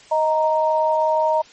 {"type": "tone pair together", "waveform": "sine", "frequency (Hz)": [626, 931.2], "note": ["D#5", "A#5"], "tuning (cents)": [10, -2], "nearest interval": "perfect fifth", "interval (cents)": 688, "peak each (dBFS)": -18, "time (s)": [0.11, 1.42], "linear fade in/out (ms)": 10, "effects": ["white hiss -47 dBFS RMS until 1.52 s", "MP3 32 kbps"]}